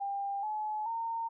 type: tone with pitch steps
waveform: sine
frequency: 797 / 854.2 / 915.5 Hz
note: G5 / G#5 / A#5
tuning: +28 / +48 / -32 cents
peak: -32 dBFS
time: 0-1.29 s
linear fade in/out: 20 ms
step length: 430 ms
effects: none